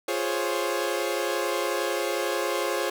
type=chord; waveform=sawtooth; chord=Db major seventh; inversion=first; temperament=equal; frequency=349.2 / 415.3 / 523.3 / 554.4 Hz; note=F4 / Ab4 / C5 / Db5; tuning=0 / 0 / 0 / 0 cents; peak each=-27 dBFS; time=0.08-2.9 s; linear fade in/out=5 ms; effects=none